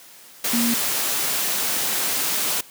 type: tone in noise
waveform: sine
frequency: 235.3 Hz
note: A#3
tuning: 16 cents sharp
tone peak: -19 dBFS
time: 0.53-0.74 s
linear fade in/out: 5 ms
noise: white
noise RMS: -23 dBFS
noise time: 0.44-2.61 s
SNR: +1 dB
effects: white hiss -46 dBFS RMS until 2.7 s + high-pass 150 Hz 12 dB/octave